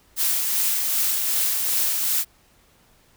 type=noise with tremolo; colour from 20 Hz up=blue; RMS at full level=-21 dBFS; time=0.16-2.25 s; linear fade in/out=50 ms; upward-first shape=sine; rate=2.6 Hz; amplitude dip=30%; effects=pink hiss -58 dBFS RMS until 3.16 s